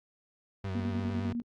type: tone with vibrato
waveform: 35% pulse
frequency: 95.6 Hz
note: G2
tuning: 43 cents flat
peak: -31 dBFS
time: 0.64-1.33 s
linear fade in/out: 5 ms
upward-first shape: sine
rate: 8.9 Hz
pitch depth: 44 cents each way
type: tone with tremolo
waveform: sine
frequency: 236.7 Hz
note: A#3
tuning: 27 cents sharp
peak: -30 dBFS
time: 0.75-1.42 s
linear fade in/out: 2 ms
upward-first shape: square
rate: 10 Hz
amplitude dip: 60%
effects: low-pass 4000 Hz 12 dB/octave + Opus 48 kbps